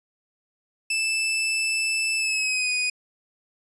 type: tone with pitch glide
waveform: sawtooth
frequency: 2637 to 2475 Hz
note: E7 to D#7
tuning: 0 to -10 cents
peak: -19 dBFS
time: 0.9-2.9 s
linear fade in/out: 5 ms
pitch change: -110 cents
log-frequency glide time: 2.17-2.73 s
effects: resampled to 24000 Hz